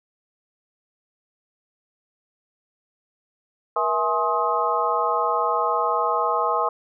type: tone cluster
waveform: sine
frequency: 477.8 / 654 / 838 / 1062 / 1260 Hz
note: A#4 / E5 / G#5 / C6 / D#6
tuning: +43 / -14 / +15 / +25 / +21 cents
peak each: -27 / -27 / -26 / -24 / -25 dBFS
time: 3.76-6.69 s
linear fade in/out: 5 ms
effects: none